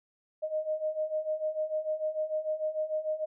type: beating tone pair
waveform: sine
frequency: 616 / 622.7 Hz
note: D#5 / D#5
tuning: -17 / +1 cents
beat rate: 6.7 Hz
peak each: -34 / -31 dBFS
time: 0.42-3.26 s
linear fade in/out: 20 ms
effects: none